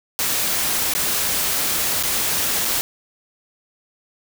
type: noise with dropouts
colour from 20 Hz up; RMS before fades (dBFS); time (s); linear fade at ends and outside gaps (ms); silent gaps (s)
white; -21; 0.19-2.81; 0; 0.937-0.95 / 2.027-2.035 / 2.648-2.652
effects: none